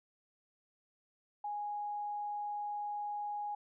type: tone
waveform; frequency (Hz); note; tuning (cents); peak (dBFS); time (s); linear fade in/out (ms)
sine; 828; G#5; -5; -36; 1.44-3.55; 5
effects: none